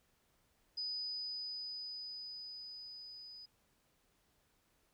sine tone with level ramp, 4980 Hz, D#8, 1 cent sharp, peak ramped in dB -37 to -50 dBFS, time 0.77-3.46 s, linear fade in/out 10 ms, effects pink hiss -75 dBFS RMS until 4.93 s

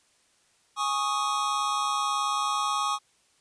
square chord, Ab suspended fourth, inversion none, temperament just, 830.6 / 1107.5 / 1245.9 Hz, Ab5 / Db6 / Eb6, 0 / -2 / +2 cents, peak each -33 / -29 / -30 dBFS, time 0.76-2.99 s, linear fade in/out 50 ms, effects white hiss -65 dBFS RMS until 3.4 s + resampled to 22050 Hz

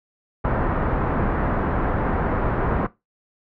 pink low-pass noise, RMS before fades -22 dBFS, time 0.44-2.87 s, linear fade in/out 10 ms, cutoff 1500 Hz, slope 24 dB/octave, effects noise-tail reverb RT60 0.2 s tail -18 dB re dry

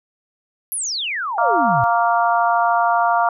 sine exponential sweep, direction down, 11780 to 110 Hz, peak -21 dBFS, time 0.72-1.84 s, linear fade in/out 0 ms
harmonic tone, 232.9 Hz, A#3, 1 cent flat, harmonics 3 / 4 / 5 / 6, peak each -17 / -19 / -21 / -23 dBFS, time 1.38-3.29 s, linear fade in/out 2 ms
effects none

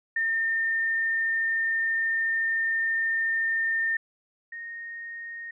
sine tone pair in turn, 1813 / 1854.3 Hz, A#6 / A#6, -49 / -10 cents, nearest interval unison, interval 39 cents, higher second, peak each -23 / -35 dBFS, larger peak first, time 0.16-3.97 / 4.52-5.51 s, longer first, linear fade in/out 5 ms, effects none

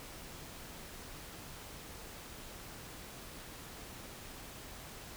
silence, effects pink hiss -49 dBFS RMS until 5.16 s

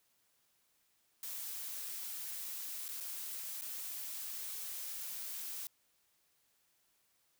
blue noise with dropouts, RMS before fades -43 dBFS, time 1.23-5.67 s, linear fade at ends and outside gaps 1 ms, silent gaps 2.881-2.888 / 3.003-3.007 / 3.612-3.619 s, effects white hiss -75 dBFS RMS until 7.39 s

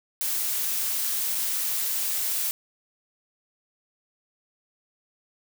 blue noise with dropouts, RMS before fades -27 dBFS, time 0.21-2.51 s, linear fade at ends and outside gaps 0 ms, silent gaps 1.348-1.352 s, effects none

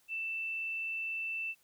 sine tone, 2661 Hz, E7, 16 cents sharp, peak -34 dBFS, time 0.08-1.55 s, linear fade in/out 50 ms, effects white hiss -69 dBFS RMS until 1.63 s

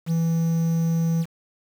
triangle tone with quantisation, 165.1 Hz, E3, 3 cents sharp, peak -17 dBFS, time 0.06-1.26 s, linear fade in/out 50 ms, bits 7, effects none

